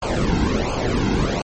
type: noise with flanger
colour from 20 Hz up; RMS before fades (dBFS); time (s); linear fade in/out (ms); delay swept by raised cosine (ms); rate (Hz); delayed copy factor
brown; -20; 0.02-1.42; 5; 0.53 to 1.73; 1.4; -0.8
effects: low-pass 11000 Hz 12 dB/octave + MP3 32 kbps